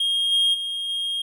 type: tone with level steps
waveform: triangle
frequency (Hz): 3242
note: G#7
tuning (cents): -42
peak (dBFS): -18 / -15 / -24 / -22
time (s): 0-1.22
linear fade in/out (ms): 5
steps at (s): 0.31 / 0.53 / 0.88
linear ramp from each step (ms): 20
effects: none